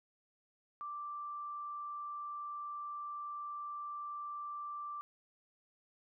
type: tone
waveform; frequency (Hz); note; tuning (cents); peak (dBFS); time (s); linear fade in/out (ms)
sine; 1174.7; D6; 0; -40; 0.81-5.01; 0
effects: none